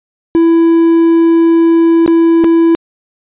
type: tone with dropouts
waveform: triangle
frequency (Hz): 332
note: E4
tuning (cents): +12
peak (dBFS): -3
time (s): 0.35-2.75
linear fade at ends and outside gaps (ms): 0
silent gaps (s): 2.062-2.078 / 2.439-2.444
effects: resampled to 8000 Hz